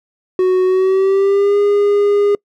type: tone with pitch glide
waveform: triangle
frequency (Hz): 370 to 408.2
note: F#4 to G#4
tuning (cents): 0 to -30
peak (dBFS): -8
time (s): 0.39-2.35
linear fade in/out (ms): 2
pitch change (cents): +170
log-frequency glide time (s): 0.65-1.58
effects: noise-tail reverb RT60 0.1 s tail -26 dB re dry